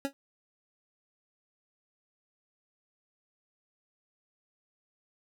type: tone with exponential decay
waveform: 25% pulse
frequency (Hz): 276.5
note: C#4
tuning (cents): -4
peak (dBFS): -22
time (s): 0.05-0.13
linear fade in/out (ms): 0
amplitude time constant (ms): 17
effects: none